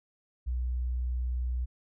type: tone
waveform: sine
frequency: 61.74 Hz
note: B1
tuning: in tune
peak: -28 dBFS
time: 0.46-1.66 s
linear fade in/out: 20 ms
effects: none